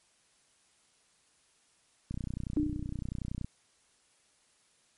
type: click train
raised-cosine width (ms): 5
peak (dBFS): -24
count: 42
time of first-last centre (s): 2.11-3.446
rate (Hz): 30.7
type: tone with exponential decay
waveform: sine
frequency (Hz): 300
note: D4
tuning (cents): +37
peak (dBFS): -23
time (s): 2.57-3.03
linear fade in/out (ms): 0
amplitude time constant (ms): 98
effects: white hiss -68 dBFS RMS until 4.97 s + MP3 48 kbps